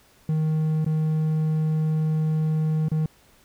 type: tone with dropouts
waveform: triangle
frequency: 156.4 Hz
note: D#3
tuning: 9 cents sharp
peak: -18 dBFS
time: 0.29-3.06 s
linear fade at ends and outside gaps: 2 ms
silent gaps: 0.846-0.863 / 2.885-2.916 s
effects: pink hiss -57 dBFS RMS until 3.44 s